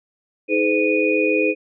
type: tone cluster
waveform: sine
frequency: 316 / 422.8 / 510 / 2469 Hz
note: D#4 / G#4 / C5 / D#7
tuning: +27 / +31 / -44 / -14 cents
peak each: -21 dBFS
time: 0.48-1.55 s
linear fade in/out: 50 ms
effects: none